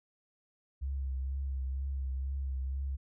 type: tone with vibrato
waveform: sine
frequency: 67 Hz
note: C2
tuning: 42 cents sharp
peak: -32 dBFS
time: 0.81-2.97 s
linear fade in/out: 20 ms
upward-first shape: triangle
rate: 2.1 Hz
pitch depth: 46 cents each way
effects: none